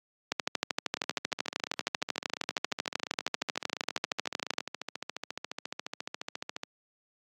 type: two click trains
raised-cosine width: 0.2 ms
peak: -18 / -10 dBFS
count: 82 / 56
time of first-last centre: 0.97-6.634 / 0.32-4.584 s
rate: 14.3 / 12.9 Hz
effects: high-pass 200 Hz 12 dB/octave + AAC 64 kbps